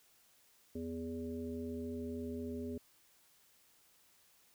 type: harmonic tone with a mistuned harmonic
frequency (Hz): 82.41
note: E2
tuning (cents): 0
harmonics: 1 / 3 / 5 / 7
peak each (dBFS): -47 / -41 / -44 / -53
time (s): 0.75-2.78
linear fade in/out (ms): 5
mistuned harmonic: 1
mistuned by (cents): +27
effects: white hiss -68 dBFS RMS until 4.54 s